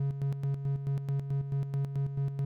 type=tone with tremolo; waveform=triangle; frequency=138.7 Hz; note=C#3; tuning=1 cent sharp; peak=-25 dBFS; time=0-2.45 s; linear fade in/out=5 ms; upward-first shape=square; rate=4.6 Hz; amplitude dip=60%; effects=none